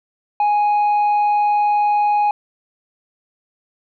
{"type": "tone with tanh clipping", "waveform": "sine", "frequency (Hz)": 830.6, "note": "G#5", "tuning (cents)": 0, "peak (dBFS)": -14, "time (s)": [0.4, 2.31], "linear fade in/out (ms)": 2, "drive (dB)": 3, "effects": []}